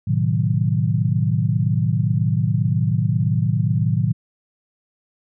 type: chord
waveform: sine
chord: A diminished seventh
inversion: none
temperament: equal with one note detuned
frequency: 110 / 128.12 / 155.56 / 185 Hz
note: A2 / C3 / Eb3 / Gb3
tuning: 0 / -36 / 0 / 0 cents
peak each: -20 / -22 / -21 / -25 dBFS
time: 0.07-4.13 s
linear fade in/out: 10 ms
effects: none